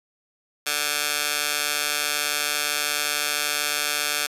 15% pulse tone with high-pass filter, 147.7 Hz, D3, 10 cents sharp, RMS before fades -25 dBFS, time 0.66-4.27 s, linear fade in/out 10 ms, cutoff 1800 Hz, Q 0.52, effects resampled to 32000 Hz

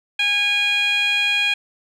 15% pulse tone with band-pass filter, 819 Hz, G#5, 24 cents flat, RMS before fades -19 dBFS, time 0.19-1.54 s, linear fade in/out 5 ms, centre 2800 Hz, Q 4.3, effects none

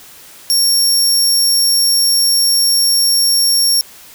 25% pulse tone, 5520 Hz, F8, 21 cents flat, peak -5 dBFS, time 0.5-3.81 s, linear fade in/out 0 ms, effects white hiss -39 dBFS RMS until 4.14 s

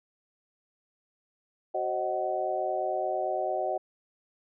harmonic tone with a mistuned harmonic, 124.8 Hz, B2, 19 cents sharp, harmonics 3 / 4 / 5 / 6, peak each -35 / -35 / -31 / -31 dBFS, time 1.74-3.78 s, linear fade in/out 10 ms, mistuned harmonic 4, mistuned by +120 cents, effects none

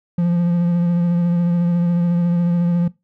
triangle tone with vibrato, 173.1 Hz, F3, 15 cents flat, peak -12 dBFS, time 0.18-2.88 s, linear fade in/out 5 ms, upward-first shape sine, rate 14 Hz, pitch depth 23 cents each way, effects noise-tail reverb RT60 0.2 s tail -19 dB re dry

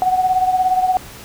sine beating tone pair, 740 / 757 Hz, F#5 / F#5, 0 / +39 cents, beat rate 17 Hz, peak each -14 / -20 dBFS, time 0.02-0.97 s, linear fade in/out 0 ms, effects pink hiss -37 dBFS RMS until 1.24 s

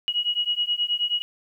sine beating tone pair, 2900 / 2909.4 Hz, F#7 / F#7, -35 / -30 cents, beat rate 9.4 Hz, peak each -25 dBFS, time 0.08-1.22 s, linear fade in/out 0 ms, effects 10-bit

